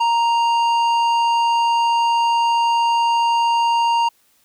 triangle tone with tanh clipping, 932.3 Hz, A#5, in tune, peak -16 dBFS, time 0-4.09 s, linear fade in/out 10 ms, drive 15 dB, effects white hiss -59 dBFS RMS until 4.44 s

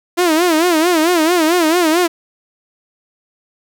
sawtooth tone with vibrato, 334.2 Hz, E4, 24 cents sharp, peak -7 dBFS, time 0.17-2.08 s, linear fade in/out 20 ms, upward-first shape sine, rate 4.5 Hz, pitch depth 140 cents each way, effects none

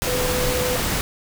sine tone in noise, 499.7 Hz, B4, 20 cents sharp, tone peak -23 dBFS, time 0.07-0.76 s, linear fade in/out 0 ms, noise pink, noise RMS -23 dBFS, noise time 0.02-1.01 s, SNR -3 dB, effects none

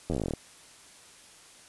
slowing click train, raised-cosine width 2 ms, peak -17 dBFS, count 14, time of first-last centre 0.1-0.336 s, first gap 11 ms, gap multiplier 1.08, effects white hiss -53 dBFS RMS until 1.68 s + resampled to 24000 Hz

